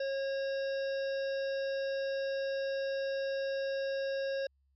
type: harmonic tone with a mistuned harmonic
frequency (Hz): 544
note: C#5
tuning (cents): -33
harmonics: 1 / 3 / 5 / 7 / 9 / 10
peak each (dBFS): -32 / -43 / -51 / -51 / -54 / -52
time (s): 0-4.47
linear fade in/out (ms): 5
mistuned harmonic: 5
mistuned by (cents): +23
effects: added 68 Hz sine -69 dBFS peak until 4.75 s